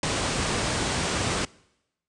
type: low-pass noise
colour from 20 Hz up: pink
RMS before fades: -26 dBFS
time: 0.03-1.45 s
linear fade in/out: 2 ms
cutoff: 9300 Hz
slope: 96 dB/octave
effects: noise-tail reverb RT60 0.9 s tail -24 dB re dry + high-pass 60 Hz 12 dB/octave